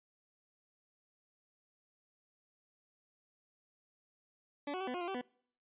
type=tone with pitch steps; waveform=20% pulse; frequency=287.6 / 369.4 / 382.3 / 250.1 / 357.3 / 347 / 386.1 / 247.8 Hz; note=D4 / F#4 / G4 / B3 / F4 / F4 / G4 / B3; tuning=-36 / -3 / -43 / +22 / +40 / -11 / -26 / +6 cents; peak=-32 dBFS; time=4.67-5.214 s; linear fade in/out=5 ms; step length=68 ms; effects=noise-tail reverb RT60 0.6 s tail -25 dB re dry + resampled to 8000 Hz